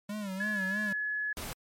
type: tone with vibrato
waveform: square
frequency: 200.1 Hz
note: G3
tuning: 36 cents sharp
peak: -35 dBFS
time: 0.09-0.93 s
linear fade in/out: 5 ms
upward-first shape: sine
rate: 3.1 Hz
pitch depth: 110 cents each way
type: tone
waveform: sine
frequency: 1701 Hz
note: G#6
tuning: 41 cents sharp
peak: -30 dBFS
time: 0.4-1.33 s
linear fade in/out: 5 ms
type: noise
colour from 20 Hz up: pink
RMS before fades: -39 dBFS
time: 1.37-1.53 s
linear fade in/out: 0 ms
effects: MP3 64 kbps